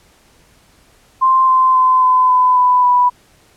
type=tone with pitch steps; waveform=sine; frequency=1046.5 / 1036.3 / 1026.1 / 1016.1 / 1006.2 / 996.4 / 986.6 Hz; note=C6 / C6 / C6 / B5 / B5 / B5 / B5; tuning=0 / -17 / -34 / +49 / +32 / +15 / -2 cents; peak=-8 dBFS; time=1.21-3.1 s; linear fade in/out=20 ms; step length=270 ms; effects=pink hiss -51 dBFS RMS until 3.56 s + low-pass 12000 Hz 12 dB/octave